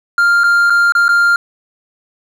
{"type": "tone with dropouts", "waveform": "triangle", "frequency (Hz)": 1398, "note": "F6", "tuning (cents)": 1, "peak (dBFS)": -6, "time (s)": [0.18, 1.36], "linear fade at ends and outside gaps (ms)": 2, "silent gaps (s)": [[0.436, 0.44], [0.699, 0.703], [0.922, 0.951], [1.082, 1.09]], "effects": []}